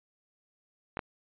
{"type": "clicks", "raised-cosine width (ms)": 0.5, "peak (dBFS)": -18, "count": 2, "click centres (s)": [0.971, 0.992], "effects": ["resampled to 8000 Hz"]}